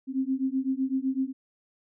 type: beating tone pair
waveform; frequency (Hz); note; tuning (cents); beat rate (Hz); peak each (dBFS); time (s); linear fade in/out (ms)
sine; 260.8 / 268.7; C4 / C4; -5 / +46; 7.9; -28; 0.07-1.33; 50
effects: none